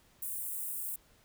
white high-pass noise, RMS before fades -38 dBFS, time 0.22-0.96 s, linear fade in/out 5 ms, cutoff 8400 Hz, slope 48 dB/octave, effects pink hiss -65 dBFS RMS until 1.24 s

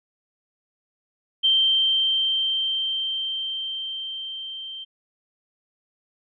sine tone with level ramp, 3136 Hz, G7, in tune, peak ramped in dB -15 to -33 dBFS, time 1.43-4.85 s, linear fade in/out 20 ms, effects none

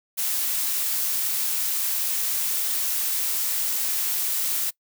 blue noise, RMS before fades -25 dBFS, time 0.17-4.71 s, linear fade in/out 20 ms, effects noise-tail reverb RT60 0.1 s tail -23 dB re dry

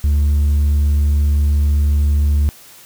triangle tone with hard clipping, 72.8 Hz, D2, 15 cents flat, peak -10 dBFS, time 0.04-2.49 s, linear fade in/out 0 ms, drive 1 dB, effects white hiss -42 dBFS RMS until 2.85 s

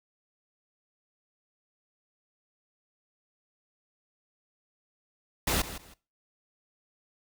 pink noise with echo, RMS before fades -27 dBFS, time 5.47-5.62 s, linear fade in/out 5 ms, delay 160 ms, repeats 2, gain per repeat -13 dB, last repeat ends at 5.94 s, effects noise-tail reverb RT60 0.3 s tail -19 dB re dry

